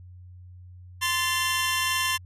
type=tone cluster; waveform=sawtooth; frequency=1042 / 1751 / 2735 / 3104 Hz; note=C6 / A6 / F7 / G7; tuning=-7 / -9 / -37 / -18 cents; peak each=-24 / -25 / -27 / -28 dBFS; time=1.01-2.18 s; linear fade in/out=20 ms; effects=added 90 Hz sine -43 dBFS peak until 2.25 s + resampled to 32000 Hz